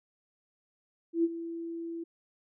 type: tone with ADSR envelope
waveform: sine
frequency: 334 Hz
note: E4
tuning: 23 cents sharp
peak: -21 dBFS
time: 1.13-2.04 s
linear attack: 110 ms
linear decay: 37 ms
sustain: -14 dB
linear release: 10 ms
effects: none